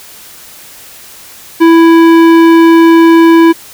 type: tone with tanh clipping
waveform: sine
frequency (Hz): 330.8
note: E4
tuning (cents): +6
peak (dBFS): -3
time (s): 1.6-3.53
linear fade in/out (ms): 20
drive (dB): 16
effects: white hiss -33 dBFS RMS until 3.73 s